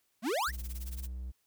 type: exponential sweep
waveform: square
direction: up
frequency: 198 to 2092 Hz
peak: -30 dBFS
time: 0.22-0.52 s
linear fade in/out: 50 ms
type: noise with tremolo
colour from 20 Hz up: blue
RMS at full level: -45 dBFS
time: 0.42-1.08 s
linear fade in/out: 10 ms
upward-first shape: sine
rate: 18 Hz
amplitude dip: 90%
type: tone with pitch glide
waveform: triangle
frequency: 61.2 to 62.74 Hz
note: B1 to B1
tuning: -15 to +28 cents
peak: -35 dBFS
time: 0.47-1.32 s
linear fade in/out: 20 ms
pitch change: +43 cents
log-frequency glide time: 0.6-1.01 s
effects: white hiss -75 dBFS RMS until 1.46 s